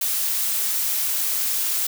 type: noise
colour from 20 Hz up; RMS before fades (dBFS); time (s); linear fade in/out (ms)
blue; -23; 0.01-1.87; 5
effects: none